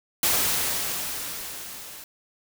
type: noise with level ramp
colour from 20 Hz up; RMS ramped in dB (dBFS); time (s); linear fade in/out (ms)
white; -21 to -42; 0.23-2.04; 2
effects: none